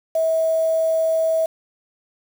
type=tone with quantisation; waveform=sine; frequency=646 Hz; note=E5; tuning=35 cents flat; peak=-16 dBFS; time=0.15-1.46 s; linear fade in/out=5 ms; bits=6; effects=none